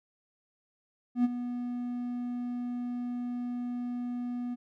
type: tone with ADSR envelope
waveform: triangle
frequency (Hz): 244.1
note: B3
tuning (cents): -20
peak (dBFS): -18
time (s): 1.15-4.56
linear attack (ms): 94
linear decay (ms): 28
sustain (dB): -12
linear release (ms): 28
effects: none